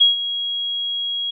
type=tone with ADSR envelope; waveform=sine; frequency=3300 Hz; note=G#7; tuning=12 cents flat; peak=-8 dBFS; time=0-1.31 s; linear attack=15 ms; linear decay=140 ms; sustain=-13 dB; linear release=11 ms; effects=none